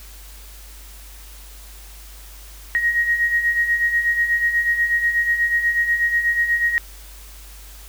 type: beating tone pair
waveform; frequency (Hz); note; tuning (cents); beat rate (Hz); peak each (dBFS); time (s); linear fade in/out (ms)
sine; 1878 / 1886.2; A#6 / A#6; +12 / +20; 8.2; -24 / -17; 2.75-6.78; 0
effects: added 50 Hz sine -39 dBFS peak until 7.88 s + white hiss -44 dBFS RMS until 7.88 s